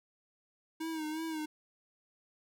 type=tone with vibrato; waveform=square; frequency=315.9 Hz; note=D#4; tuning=26 cents sharp; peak=-36 dBFS; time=0.8-1.46 s; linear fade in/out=10 ms; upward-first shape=sine; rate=2.8 Hz; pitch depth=55 cents each way; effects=none